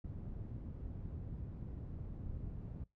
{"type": "low-pass noise", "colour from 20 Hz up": "white", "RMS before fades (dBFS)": -45, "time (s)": [0.04, 2.84], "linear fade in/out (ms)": 5, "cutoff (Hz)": 120, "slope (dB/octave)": 12, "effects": ["noise-tail reverb RT60 0.2 s tail -22 dB re dry"]}